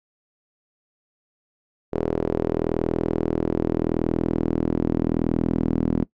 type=tone with band-pass filter sweep; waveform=sawtooth; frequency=40.8 Hz; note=E1; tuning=17 cents flat; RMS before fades=-23 dBFS; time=1.92-6.05 s; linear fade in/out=20 ms; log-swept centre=420 to 260 Hz; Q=2.3; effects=noise-tail reverb RT60 0.1 s tail -20 dB re dry